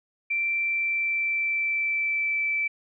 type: tone with pitch glide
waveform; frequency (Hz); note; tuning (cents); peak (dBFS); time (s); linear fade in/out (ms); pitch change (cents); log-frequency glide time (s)
sine; 2349 to 2321; D7 to D7; 0 to -21; -23; 0.3-2.68; 10; -21; 0.48-2.42
effects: none